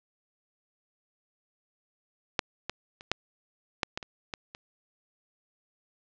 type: clicks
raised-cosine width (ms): 0.2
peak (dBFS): -6 / -14 / -27 / -7 / -8 / -14 / -22 / -16 / -24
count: 9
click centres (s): 2.392 / 2.696 / 3.009 / 3.116 / 3.832 / 3.975 / 4.028 / 4.338 / 4.549
effects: low-pass 5000 Hz 12 dB/octave